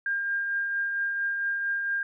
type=tone with tremolo; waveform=sine; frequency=1605 Hz; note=G6; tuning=40 cents sharp; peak=-24 dBFS; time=0.06-2.03 s; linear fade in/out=2 ms; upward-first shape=triangle; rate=4.4 Hz; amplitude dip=35%; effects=none